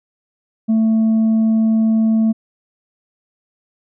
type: tone with tanh clipping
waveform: triangle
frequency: 221.9 Hz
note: A3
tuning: 15 cents sharp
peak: -12 dBFS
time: 0.68-2.33 s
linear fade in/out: 20 ms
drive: 7 dB
effects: none